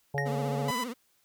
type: harmonic tone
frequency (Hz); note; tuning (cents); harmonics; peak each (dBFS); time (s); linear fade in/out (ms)
141; C#3; +30; 1 / 3 / 4 / 5 / 6; -31 / -36 / -37 / -38 / -39; 0.14-0.71; 5
type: tone with exponential decay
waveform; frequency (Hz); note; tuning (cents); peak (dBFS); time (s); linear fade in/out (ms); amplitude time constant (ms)
triangle; 1864.7; A#6; 0; -24; 0.18-0.36; 0; 39
type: tone with vibrato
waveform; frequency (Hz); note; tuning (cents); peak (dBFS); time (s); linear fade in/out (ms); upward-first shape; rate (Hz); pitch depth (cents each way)
30% pulse; 240.9; B3; -43; -32; 0.25-0.94; 20; triangle; 15; 160
type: tone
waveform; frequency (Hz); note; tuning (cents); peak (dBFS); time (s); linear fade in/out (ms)
sawtooth; 998; B5; +18; -26; 0.68-0.84; 5
effects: white hiss -69 dBFS RMS until 1.24 s